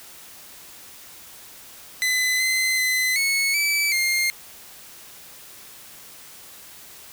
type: tone with pitch steps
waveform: sawtooth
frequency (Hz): 2016 / 2052 / 2025 / 2199 / 2307 / 2119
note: B6 / C7 / B6 / C#7 / D7 / C7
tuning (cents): +35 / -34 / +43 / -14 / -31 / +21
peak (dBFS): -16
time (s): 2.02-4.3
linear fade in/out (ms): 0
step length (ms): 380
effects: white hiss -44 dBFS RMS until 7.12 s